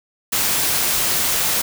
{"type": "noise", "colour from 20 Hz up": "white", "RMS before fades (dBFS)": -19, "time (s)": [0.32, 1.62], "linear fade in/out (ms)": 10, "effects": []}